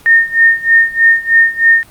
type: tone with tremolo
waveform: sine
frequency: 1829 Hz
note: A#6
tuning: 33 cents flat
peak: -3 dBFS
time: 0.06-1.83 s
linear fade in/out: 0 ms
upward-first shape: sine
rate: 3.2 Hz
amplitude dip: 90%
effects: pink hiss -42 dBFS RMS until 1.9 s + Opus 48 kbps